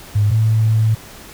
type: tone pair in turn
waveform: sine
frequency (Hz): 103.8 / 110.31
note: G#2 / A2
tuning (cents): 0 / +5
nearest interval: minor second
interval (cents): 105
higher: second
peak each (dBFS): -11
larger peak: neither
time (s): 0.15-0.31 / 0.31-0.95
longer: second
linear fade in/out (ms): 10
effects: pink hiss -38 dBFS RMS until 1.33 s